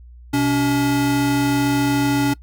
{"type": "tone pair together", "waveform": "square", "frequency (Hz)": [126.6, 284.2], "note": ["B2", "C#4"], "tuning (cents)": [43, 43], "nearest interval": "octave + major second", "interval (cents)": 1400, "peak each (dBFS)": [-24, -17], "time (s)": [0.33, 2.34], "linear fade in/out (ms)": 10, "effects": ["noise-tail reverb RT60 0.1 s tail -23 dB re dry", "added 60 Hz sine -39 dBFS peak until 2.42 s"]}